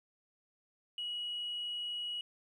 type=tone; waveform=sine; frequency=2912 Hz; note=F#7; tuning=28 cents flat; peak=-35 dBFS; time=0.98-2.21 s; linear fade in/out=2 ms; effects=tanh soft clip ceiling -32 dBFS + 12-bit